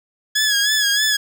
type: tone with vibrato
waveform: 15% pulse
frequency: 1681 Hz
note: G#6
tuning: 20 cents sharp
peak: -9 dBFS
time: 0.35-1.17 s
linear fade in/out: 10 ms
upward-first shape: sine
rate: 3.2 Hz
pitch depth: 61 cents each way
effects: none